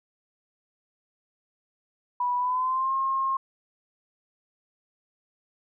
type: tone with pitch glide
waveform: sine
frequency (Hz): 982 to 1070.9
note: B5 to C6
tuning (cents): -10 to +40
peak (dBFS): -23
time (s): 2.2-3.37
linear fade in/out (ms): 5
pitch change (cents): +150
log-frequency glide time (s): 2.37-2.93
effects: none